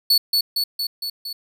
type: tone with echo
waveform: 45% pulse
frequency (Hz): 4435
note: C#8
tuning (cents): 0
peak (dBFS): -12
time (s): 0.1-0.18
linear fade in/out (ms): 5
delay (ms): 230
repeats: 5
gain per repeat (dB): -3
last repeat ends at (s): 1.33
effects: none